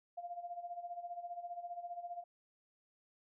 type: tone with tremolo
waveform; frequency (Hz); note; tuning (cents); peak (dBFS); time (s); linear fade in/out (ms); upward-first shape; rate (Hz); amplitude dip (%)
sine; 698.5; F5; 0; -39; 0.17-2.24; 10; sine; 15; 75
effects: none